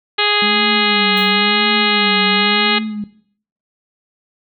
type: harmonic tone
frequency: 415.3 Hz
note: G#4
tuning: in tune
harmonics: 1 / 2 / 3 / 4 / 5 / 6 / 7 / 8 / 9 / 10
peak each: -22 / -22 / -22 / -22 / -22 / -22 / -22 / -22 / -22 / -22 dBFS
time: 0.18-2.79 s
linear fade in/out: 10 ms
type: tone with vibrato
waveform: sine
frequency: 206 Hz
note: G#3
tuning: 14 cents flat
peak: -20 dBFS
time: 0.42-3.04 s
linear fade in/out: 2 ms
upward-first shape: sine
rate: 0.96 Hz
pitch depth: 110 cents each way
type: noise with exponential decay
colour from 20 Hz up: violet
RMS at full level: -33 dBFS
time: 1.17-1.47 s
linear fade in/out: 0 ms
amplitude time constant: 65 ms
effects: noise-tail reverb RT60 0.6 s tail -17 dB re dry